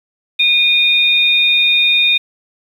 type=tone pair together; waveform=sine; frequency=2455 / 3678 Hz; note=D#7 / A#7; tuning=-24 / -24 cents; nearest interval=perfect fifth; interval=700 cents; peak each=-12 dBFS; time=0.39-2.18 s; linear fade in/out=10 ms; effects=7-bit